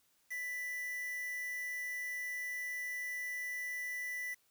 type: tone with quantisation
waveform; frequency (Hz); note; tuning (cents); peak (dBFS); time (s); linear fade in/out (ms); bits
triangle; 1983; B6; +7; -36; 0.3-4.35; 20; 8
effects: white hiss -73 dBFS RMS until 4.5 s